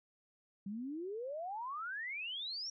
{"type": "exponential sweep", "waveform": "sine", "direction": "up", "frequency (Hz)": [190.8, 5720], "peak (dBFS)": -39, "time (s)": [0.66, 2.7], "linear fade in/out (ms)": 5, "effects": []}